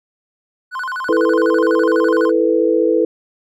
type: tone with vibrato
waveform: triangle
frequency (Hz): 1244.5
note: D#6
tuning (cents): 0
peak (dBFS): -19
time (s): 0.71-2.32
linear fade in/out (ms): 50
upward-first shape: square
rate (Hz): 12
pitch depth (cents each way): 300
type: chord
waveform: sine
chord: E suspended fourth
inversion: none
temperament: just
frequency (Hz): 329.6 / 439.5 / 494.4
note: E4 / A4 / B4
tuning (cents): 0 / -2 / +2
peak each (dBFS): -16 / -16 / -16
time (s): 1.09-3.05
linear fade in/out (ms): 2
effects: none